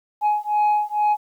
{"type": "beating tone pair", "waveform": "sine", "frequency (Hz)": [838, 840.2], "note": ["G#5", "G#5"], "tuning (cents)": [15, 20], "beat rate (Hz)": 2.2, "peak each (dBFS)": -18, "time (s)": [0.21, 1.17], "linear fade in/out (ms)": 50, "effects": ["tanh soft clip ceiling -14 dBFS", "9-bit"]}